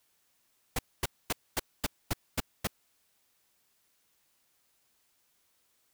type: noise bursts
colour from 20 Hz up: pink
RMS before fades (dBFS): -29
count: 8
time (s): 0.76-2.672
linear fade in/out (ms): 5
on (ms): 29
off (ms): 240
effects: white hiss -72 dBFS RMS until 5.93 s